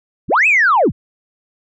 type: linear two-way sweep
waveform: sine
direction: up then down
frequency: 33.34 to 2637 to 37.33 Hz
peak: -8 dBFS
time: 0.28-0.92 s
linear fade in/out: 50 ms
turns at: 0.47 s
effects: tanh soft clip ceiling -5 dBFS